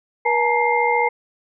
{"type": "tone cluster", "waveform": "sine", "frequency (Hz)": [479.4, 854, 928, 2107], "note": ["A#4", "G#5", "A#5", "C7"], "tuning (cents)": [48, 48, -8, 12], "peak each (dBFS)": -21, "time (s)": [0.25, 1.09], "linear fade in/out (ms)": 10, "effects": []}